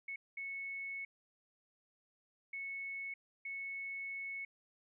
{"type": "tone bursts at uneven times", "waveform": "sine", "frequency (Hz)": 2204, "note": "C#7", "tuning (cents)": -11, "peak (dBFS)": -40, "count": 4, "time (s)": [[0.08, 0.16], [0.37, 1.05], [2.53, 3.14], [3.45, 4.45]], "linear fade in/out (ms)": 5, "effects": []}